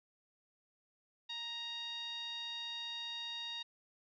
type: tone with low-pass filter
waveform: 10% pulse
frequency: 935 Hz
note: A#5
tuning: 5 cents sharp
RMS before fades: -43 dBFS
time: 1.29-3.63 s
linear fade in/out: 10 ms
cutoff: 3800 Hz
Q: 5.4
effects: none